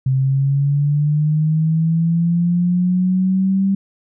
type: linear sweep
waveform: sine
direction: up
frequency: 130.81 to 196 Hz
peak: -13 dBFS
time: 0.06-3.75 s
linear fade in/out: 5 ms
effects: none